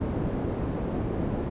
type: low-pass noise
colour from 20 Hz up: white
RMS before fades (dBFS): -29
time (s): 0-1.5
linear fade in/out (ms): 20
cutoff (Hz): 330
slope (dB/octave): 12
effects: resampled to 8000 Hz